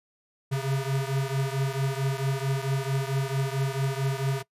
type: beating tone pair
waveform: square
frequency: 133.8 / 138.3 Hz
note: C3 / C#3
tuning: +39 / -4 cents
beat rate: 4.5 Hz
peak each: -28 / -30 dBFS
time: 0.51-4.43 s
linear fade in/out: 20 ms
effects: noise-tail reverb RT60 0.1 s tail -21 dB re dry + resampled to 32000 Hz